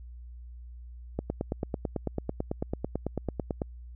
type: click train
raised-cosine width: 2 ms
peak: -16 dBFS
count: 23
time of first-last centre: 1.19-3.618 s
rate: 9.06 Hz
effects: added 60 Hz sine -42 dBFS peak until 3.95 s